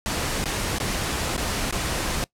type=noise with dropouts; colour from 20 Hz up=pink; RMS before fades=-26 dBFS; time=0.06-2.24 s; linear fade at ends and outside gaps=0 ms; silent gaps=0.441-0.457 / 0.784-0.801 / 1.365-1.378 / 1.71-1.725 s; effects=noise-tail reverb RT60 0.1 s tail -22 dB re dry + low-pass 11000 Hz 12 dB/octave